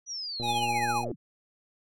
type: linear sweep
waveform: sine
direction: down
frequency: 5930 to 99.8 Hz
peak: -33 dBFS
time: 0.06-1.16 s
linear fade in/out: 50 ms
type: click train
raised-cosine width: 2 ms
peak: -25 dBFS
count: 86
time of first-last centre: 0.4-1.114 s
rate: 119 Hz
type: tone with tremolo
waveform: square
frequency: 830 Hz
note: G#5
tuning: 1 cent flat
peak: -25 dBFS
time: 0.42-1.05 s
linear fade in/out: 50 ms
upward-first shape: triangle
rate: 15 Hz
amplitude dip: 50%
effects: low-pass 12000 Hz 12 dB/octave